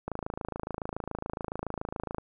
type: click train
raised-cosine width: 1 ms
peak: -19 dBFS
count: 58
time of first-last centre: 0.08-2.183 s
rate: 27.1 Hz
effects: none